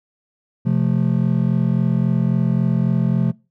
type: chord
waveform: triangle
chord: F major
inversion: second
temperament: just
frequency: 130.96 / 174.61 / 218.3 Hz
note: C3 / F3 / A3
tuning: +2 / 0 / -13 cents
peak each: -16 / -16 / -19 dBFS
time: 0.65-3.32 s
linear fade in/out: 20 ms
effects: noise-tail reverb RT60 0.3 s tail -25 dB re dry + tanh soft clip ceiling -6 dBFS